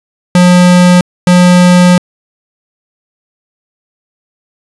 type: tone bursts at uneven times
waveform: square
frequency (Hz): 178.8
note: F3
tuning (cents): +41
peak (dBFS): -3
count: 2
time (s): 0.35-1.01 / 1.27-1.98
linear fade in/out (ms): 2
effects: resampled to 24000 Hz